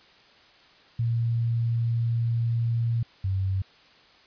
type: tone pair in turn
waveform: sine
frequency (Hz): 116.54 / 95.65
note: A#2 / G2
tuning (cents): 0 / -42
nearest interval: minor third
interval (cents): 342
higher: first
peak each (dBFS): -22 / -23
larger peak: first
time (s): 0.99-3.03 / 3.24-3.62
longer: first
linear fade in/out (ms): 5
effects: white hiss -55 dBFS RMS until 4.26 s + resampled to 11025 Hz